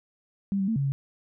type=tone with pitch steps; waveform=sine; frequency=197.6 / 192.7 / 224.6 / 139 / 137.9 Hz; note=G3 / G3 / A3 / C#3 / C#3; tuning=+14 / -29 / +36 / +5 / -9 cents; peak=-23 dBFS; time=0.52-0.92 s; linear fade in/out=0 ms; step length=80 ms; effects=none